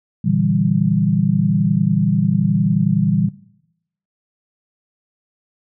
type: chord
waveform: sine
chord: E half-diminished seventh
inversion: second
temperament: equal with one note detuned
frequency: 116.54 / 145.82 / 164.81 / 196 Hz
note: Bb2 / D3 / E3 / G3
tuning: 0 / -12 / 0 / 0 cents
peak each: -22 / -20 / -18 / -18 dBFS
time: 0.24-3.29 s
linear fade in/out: 10 ms
effects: noise-tail reverb RT60 0.8 s tail -19 dB re dry

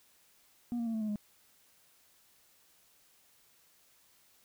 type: tone with pitch steps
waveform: sine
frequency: 239.8 / 233.1 / 226.6 / 220.3 / 214.1 / 208.2 Hz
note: A#3 / A#3 / A#3 / A3 / A3 / G#3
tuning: +49 / 0 / -49 / +2 / -47 / +5 cents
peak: -29 dBFS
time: 0.72-1.158 s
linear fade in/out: 0 ms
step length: 73 ms
effects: tanh soft clip ceiling -31 dBFS + white hiss -66 dBFS RMS until 4.44 s

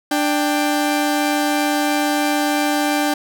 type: tone pair together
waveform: sawtooth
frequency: 295.5 / 789 Hz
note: D4 / G5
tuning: +11 / +11 cents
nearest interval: octave + perfect fourth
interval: 1700 cents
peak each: -14 / -17 dBFS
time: 0.11-3.14 s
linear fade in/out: 5 ms
effects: none

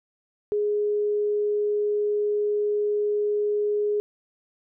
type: tone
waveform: sine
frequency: 416.2 Hz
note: G#4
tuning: 4 cents sharp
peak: -21 dBFS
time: 0.52-4 s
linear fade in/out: 0 ms
effects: none

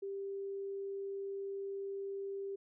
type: tone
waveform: sine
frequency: 394.2 Hz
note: G4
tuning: 10 cents sharp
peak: -38 dBFS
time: 0.02-2.56 s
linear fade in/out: 10 ms
effects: none

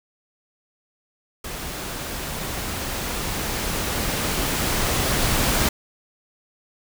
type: noise with level ramp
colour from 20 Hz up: pink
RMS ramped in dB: -32 to -20 dBFS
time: 1.44-5.69 s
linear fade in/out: 5 ms
effects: none

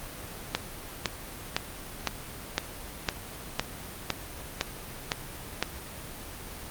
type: click train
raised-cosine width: 0.2 ms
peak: -7 dBFS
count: 11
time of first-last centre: 0.55-5.626 s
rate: 1.97 Hz
effects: pink hiss -41 dBFS RMS until 6.7 s + Opus 32 kbps

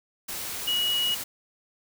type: tone in noise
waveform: sine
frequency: 2908 Hz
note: F#7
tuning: 31 cents flat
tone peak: -23 dBFS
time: 0.67-1.15 s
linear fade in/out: 10 ms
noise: white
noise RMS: -34 dBFS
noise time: 0.28-1.24 s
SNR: +8 dB
effects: none

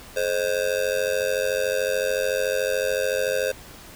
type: tone with amplitude modulation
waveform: square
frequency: 523.3 Hz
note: C5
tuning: in tune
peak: -18 dBFS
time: 0.16-3.52 s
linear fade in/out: 10 ms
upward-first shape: sine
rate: 93.7 Hz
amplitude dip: 100%
effects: pink hiss -44 dBFS RMS until 3.95 s

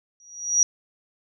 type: tone with exponential growth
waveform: sine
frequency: 5770 Hz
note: F#8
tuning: 44 cents flat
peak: -12 dBFS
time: 0.2-0.63 s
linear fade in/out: 1 ms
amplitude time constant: 92 ms
effects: none

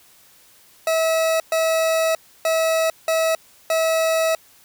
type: tone bursts at uneven times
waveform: 40% pulse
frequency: 647 Hz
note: E5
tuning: 32 cents flat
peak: -16 dBFS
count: 5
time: 0.87-1.4 / 1.52-2.15 / 2.45-2.9 / 3.08-3.35 / 3.7-4.35 s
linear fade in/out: 2 ms
effects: white hiss -52 dBFS RMS until 4.64 s

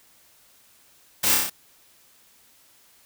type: noise with echo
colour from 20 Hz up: white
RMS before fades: -22 dBFS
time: 1.23-1.35 s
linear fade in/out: 10 ms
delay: 30 ms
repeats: 5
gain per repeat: -2 dB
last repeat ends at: 1.5 s
effects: white hiss -57 dBFS RMS until 3.05 s

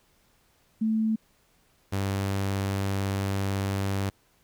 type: tone pair in turn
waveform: sine / sawtooth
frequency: 220 / 98 Hz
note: A3 / G2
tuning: 0 / 0 cents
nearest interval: octave + major second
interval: 1400 cents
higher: first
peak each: -22 dBFS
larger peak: neither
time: 0.81-1.16 / 1.92-4.1 s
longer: second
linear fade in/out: 10 ms
effects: pink hiss -65 dBFS RMS until 4.43 s

